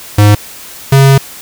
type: tone pair in turn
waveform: square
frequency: 103.83 / 136.36 Hz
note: G#2 / C#3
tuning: 0 / -28 cents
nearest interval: perfect fourth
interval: 472 cents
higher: second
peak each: -3 dBFS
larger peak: neither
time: 0.18-0.35 / 0.92-1.18 s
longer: second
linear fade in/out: 5 ms
effects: white hiss -30 dBFS RMS until 1.41 s